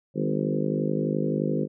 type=harmonic tone with a mistuned harmonic; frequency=51.6 Hz; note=G#1; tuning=10 cents flat; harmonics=3 / 4 / 5 / 6 / 7 / 8 / 9 / 10; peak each=-29 / -30 / -31 / -32 / -32 / -33 / -34 / -34 dBFS; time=0.14-1.68 s; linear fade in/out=50 ms; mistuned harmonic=4; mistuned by=-33 cents; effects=none